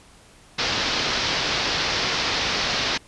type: low-pass noise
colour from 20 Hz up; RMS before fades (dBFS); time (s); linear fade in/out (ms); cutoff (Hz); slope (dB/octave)
white; -24; 0.58-2.98; 10; 5400; 48
effects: pink hiss -51 dBFS RMS until 3.07 s + resampled to 24000 Hz